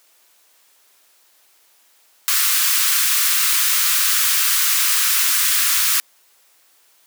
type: high-pass noise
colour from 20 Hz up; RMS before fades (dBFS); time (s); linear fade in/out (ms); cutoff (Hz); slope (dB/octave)
white; -17; 2.28-6; 0; 1100; 48
effects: white hiss -56 dBFS RMS until 7.06 s + high-pass 400 Hz 12 dB/octave